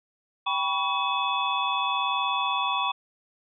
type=tone cluster; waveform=sine; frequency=784 / 980 / 1121 / 2561 / 3443 Hz; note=G5 / B5 / C#6 / D#7 / A7; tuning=0 / -14 / +19 / +49 / -38 cents; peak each=-32 / -29 / -28 / -32 / -31 dBFS; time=0.46-2.92 s; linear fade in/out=10 ms; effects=none